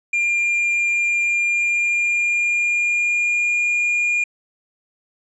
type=tone with pitch glide; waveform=triangle; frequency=2398 to 2422 Hz; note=D7 to D#7; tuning=+36 to -47 cents; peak=-15 dBFS; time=0.13-4.24 s; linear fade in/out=5 ms; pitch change=+17 cents; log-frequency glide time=1.26-3.63 s; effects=resampled to 24000 Hz